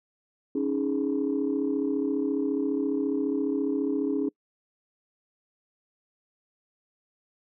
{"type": "chord", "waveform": "sine", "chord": "C# suspended second", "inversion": "none", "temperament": "just", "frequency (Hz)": [277.2, 311.8, 415.8], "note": ["C#4", "D#4", "G#4"], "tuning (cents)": [0, 4, 2], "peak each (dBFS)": [-26, -29, -29], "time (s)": [0.55, 4.29], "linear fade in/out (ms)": 5, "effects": ["noise-tail reverb RT60 0.1 s tail -26 dB re dry", "tanh soft clip ceiling -17 dBFS"]}